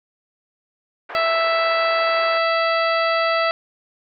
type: band-pass noise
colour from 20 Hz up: white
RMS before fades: -34 dBFS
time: 1.09-2.38 s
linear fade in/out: 5 ms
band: 420 to 1900 Hz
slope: 24 dB/octave
type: harmonic tone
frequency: 660 Hz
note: E5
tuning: 2 cents sharp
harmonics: 1 / 2 / 3 / 4 / 5 / 6 / 7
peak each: -20 / -21 / -25 / -28 / -33 / -35 / -31 dBFS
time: 1.15-3.51 s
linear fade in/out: 0 ms
effects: none